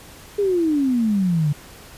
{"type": "exponential sweep", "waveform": "sine", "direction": "down", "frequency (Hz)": [418.2, 142.2], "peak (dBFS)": -16, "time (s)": [0.38, 1.53], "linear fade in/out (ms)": 10, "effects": ["pink hiss -43 dBFS RMS until 1.97 s", "resampled to 32000 Hz"]}